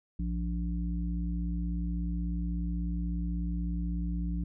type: harmonic tone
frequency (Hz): 58.2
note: A#1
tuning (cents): -2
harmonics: 1 / 3 / 5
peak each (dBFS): -31 / -34 / -42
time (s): 0.19-4.44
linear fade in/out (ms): 5
effects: none